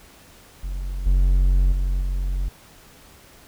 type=tone with level steps; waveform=triangle; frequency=45.8 Hz; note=F#1; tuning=17 cents flat; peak=-23 / -12 / -17 / -19 dBFS; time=0.63-2.49 s; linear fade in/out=10 ms; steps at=1.06 / 1.72 / 2.01 s; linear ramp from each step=5 ms; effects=pink hiss -49 dBFS RMS until 3.47 s